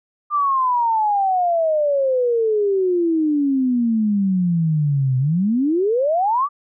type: exponential two-way sweep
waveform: sine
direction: down then up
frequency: 1200 to 126.7 to 1200 Hz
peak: -15 dBFS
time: 0.3-6.49 s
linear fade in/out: 50 ms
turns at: 5.18 s
effects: none